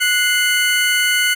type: tone cluster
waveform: square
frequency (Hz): 1470 / 2093 / 2967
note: F#6 / C7 / F#7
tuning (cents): -12 / 0 / +4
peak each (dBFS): -19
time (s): 0-1.35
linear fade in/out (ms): 20
effects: none